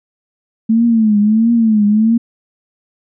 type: tone with vibrato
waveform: sine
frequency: 220 Hz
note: A3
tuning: in tune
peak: -8 dBFS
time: 0.69-2.18 s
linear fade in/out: 10 ms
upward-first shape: triangle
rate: 1.5 Hz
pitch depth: 130 cents each way
effects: none